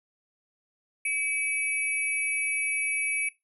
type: tone cluster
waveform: sine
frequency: 2284 / 2585 / 10790 Hz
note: D7 / E7 / E9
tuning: -49 / -34 / +39 cents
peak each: -27 / -34 / -32 dBFS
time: 1.05-3.29 s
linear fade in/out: 5 ms
effects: noise-tail reverb RT60 0.2 s tail -20 dB re dry